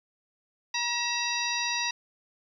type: harmonic tone with a mistuned harmonic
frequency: 955 Hz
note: A#5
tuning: 42 cents sharp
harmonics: 1 / 2 / 3 / 4 / 5 / 6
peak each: -34 / -34 / -34 / -34 / -34 / -34 dBFS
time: 0.74-1.91 s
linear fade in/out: 5 ms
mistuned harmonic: 3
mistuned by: -110 cents
effects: 10-bit